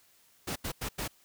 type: noise bursts at uneven times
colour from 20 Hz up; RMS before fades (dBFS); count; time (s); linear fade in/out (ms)
pink; -35; 4; 0.47-0.56 / 0.64-0.72 / 0.81-0.89 / 0.98-1.08; 10
effects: white hiss -64 dBFS RMS until 1.24 s